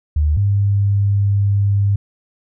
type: tone pair in turn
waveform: sine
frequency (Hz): 75.3 / 100.51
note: D2 / G2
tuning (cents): +44 / +44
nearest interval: perfect fourth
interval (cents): 500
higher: second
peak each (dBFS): -12 / -12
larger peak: neither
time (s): 0.16-0.37 / 0.37-1.96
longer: second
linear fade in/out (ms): 5
effects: none